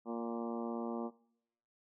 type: harmonic tone with a mistuned harmonic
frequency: 116.54 Hz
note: A#2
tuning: in tune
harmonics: 2 / 3 / 4 / 5 / 6 / 7 / 8 / 9 / 10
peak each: -39 / -43 / -45 / -47 / -49 / -50 / -51 / -52 / -53 dBFS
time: 0.05-1.11 s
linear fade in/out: 50 ms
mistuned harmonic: 6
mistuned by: +21 cents
effects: noise-tail reverb RT60 0.8 s tail -23 dB re dry